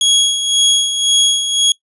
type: tone with tremolo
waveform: sawtooth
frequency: 3322 Hz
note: G#7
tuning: in tune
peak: -5 dBFS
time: 0.01-1.72 s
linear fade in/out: 2 ms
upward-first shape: sine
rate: 1.9 Hz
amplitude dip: 60%
effects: noise-tail reverb RT60 0.1 s tail -22 dB re dry + resampled to 24000 Hz